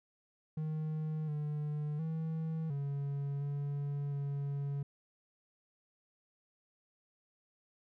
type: tone with pitch steps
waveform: triangle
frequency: 155.7 / 149.3 / 160.6 / 140.8 / 142.7 / 141.1 Hz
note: D#3 / D3 / E3 / C#3 / D3 / C#3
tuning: +2 / +29 / -45 / +27 / -49 / +31 cents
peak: -32 dBFS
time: 0.57-4.83 s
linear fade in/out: 5 ms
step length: 710 ms
effects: none

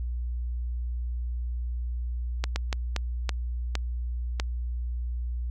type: slowing click train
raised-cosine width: 0.2 ms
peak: -11 dBFS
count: 7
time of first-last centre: 2.44-4.399 s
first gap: 120 ms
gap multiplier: 1.4
effects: added 60 Hz sine -28 dBFS peak until 5.5 s

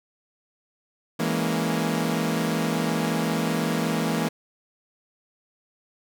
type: chord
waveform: sawtooth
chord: A# half-diminished seventh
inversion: second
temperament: equal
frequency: 164.81 / 207.7 / 233.1 / 277.2 Hz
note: E3 / G#3 / A#3 / C#4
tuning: 0 / 0 / 0 / 0 cents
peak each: -23 / -26 / -23 / -28 dBFS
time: 1.19-4.29 s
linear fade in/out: 10 ms
effects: none

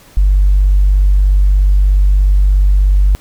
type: tone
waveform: sine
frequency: 48.42 Hz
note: G1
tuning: 21 cents flat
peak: -5 dBFS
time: 0.17-3.15 s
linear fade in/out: 0 ms
effects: tanh soft clip ceiling -2 dBFS + pink hiss -43 dBFS RMS until 3.2 s

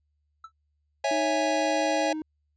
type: tone with exponential decay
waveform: triangle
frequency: 1319 Hz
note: E6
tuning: 1 cent sharp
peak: -34 dBFS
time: 0.44-0.52 s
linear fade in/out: 5 ms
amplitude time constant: 16 ms
type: chord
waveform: square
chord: C# minor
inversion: none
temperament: equal with one note detuned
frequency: 554.4 / 659.3 / 825.8 Hz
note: C#5 / E5 / G#5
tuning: 0 / 0 / -10 cents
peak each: -29 dBFS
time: 1.04-2.13 s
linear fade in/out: 5 ms
type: tone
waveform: triangle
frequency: 311.1 Hz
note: D#4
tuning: in tune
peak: -28 dBFS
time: 1.11-2.22 s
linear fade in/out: 2 ms
effects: added 74 Hz sine -70 dBFS peak until 2.56 s + resampled to 16000 Hz

